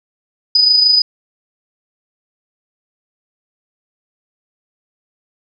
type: tone with amplitude modulation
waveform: sine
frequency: 4978 Hz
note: D#8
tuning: in tune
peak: -6 dBFS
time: 0.55-1.02 s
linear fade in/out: 5 ms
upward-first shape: sine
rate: 26.1 Hz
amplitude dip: 45%
effects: none